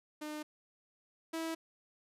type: tone pair in turn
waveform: sawtooth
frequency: 302.8 / 325.7 Hz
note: D#4 / E4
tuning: -47 / -21 cents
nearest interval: minor second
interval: 126 cents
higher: second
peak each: -36 / -32 dBFS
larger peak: second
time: 0.21-0.43 / 1.33-1.55 s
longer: neither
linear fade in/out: 10 ms
effects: resampled to 32000 Hz